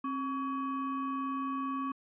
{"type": "ring-modulated tone", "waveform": "triangle", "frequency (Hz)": 698.5, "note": "F5", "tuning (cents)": 0, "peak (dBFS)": -27, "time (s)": [0.04, 1.92], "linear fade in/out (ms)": 5, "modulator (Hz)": 431, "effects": ["resampled to 8000 Hz"]}